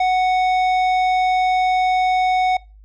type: tone with tanh clipping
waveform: triangle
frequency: 740 Hz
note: F#5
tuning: in tune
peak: -16 dBFS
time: 0-2.57 s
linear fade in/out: 5 ms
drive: 15 dB
effects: noise-tail reverb RT60 0.3 s tail -24 dB re dry + added 51 Hz sine -42 dBFS peak until 2.84 s